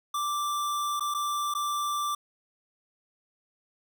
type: tone with dropouts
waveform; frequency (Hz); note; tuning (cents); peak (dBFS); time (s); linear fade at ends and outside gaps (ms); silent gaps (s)
square; 1174.7; D6; 0; -28; 0.14-2.15; 5; 0.997-1.006 / 1.141-1.146 / 1.54-1.549
effects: none